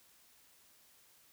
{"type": "silence", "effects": ["white hiss -65 dBFS RMS until 1.32 s"]}